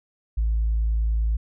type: tone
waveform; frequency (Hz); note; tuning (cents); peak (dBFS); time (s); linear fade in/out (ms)
sine; 55; A1; 0; -18; 0.37-1.37; 10
effects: tanh soft clip ceiling -16 dBFS